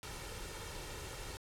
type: noise with comb filter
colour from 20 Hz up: pink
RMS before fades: -45 dBFS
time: 0.03-1.37 s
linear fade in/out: 0 ms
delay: 2.2 ms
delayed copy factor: +0.55
effects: low-pass 11000 Hz 12 dB/octave